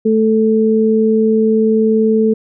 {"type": "tone pair together", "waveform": "sine", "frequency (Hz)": [218.9, 439.8], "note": ["A3", "A4"], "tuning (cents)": [-9, -1], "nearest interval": "octave", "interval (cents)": 1208, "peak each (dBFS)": -12, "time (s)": [0.05, 2.34], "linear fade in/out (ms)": 10, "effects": []}